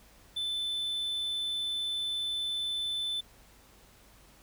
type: tone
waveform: triangle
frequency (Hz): 3520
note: A7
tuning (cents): 0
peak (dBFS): -29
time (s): 0.36-3.21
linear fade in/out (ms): 10
effects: added 50 Hz sine -62 dBFS peak until 4.42 s + pink hiss -59 dBFS RMS until 4.42 s